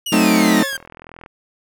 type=exponential sweep; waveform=sawtooth; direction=down; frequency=2960 to 1568 Hz; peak=-19 dBFS; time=0.06-0.77 s; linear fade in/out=5 ms
type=chord; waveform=40% pulse; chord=F# diminished seventh; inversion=none; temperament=equal; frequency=185 / 220 / 261.6 / 311.1 Hz; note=F#3 / A3 / C4 / Eb4; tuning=0 / 0 / 0 / 0 cents; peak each=-19 / -15 / -19 / -16 dBFS; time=0.12-0.63 s; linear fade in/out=5 ms
type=tone with exponential decay; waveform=sawtooth; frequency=543 Hz; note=C#5; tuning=36 cents flat; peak=-17 dBFS; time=0.63-0.86 s; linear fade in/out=0 ms; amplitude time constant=49 ms
type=click train; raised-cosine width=0.5 ms; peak=-23 dBFS; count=23; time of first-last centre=0.73-1.261 s; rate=41.4 Hz
effects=none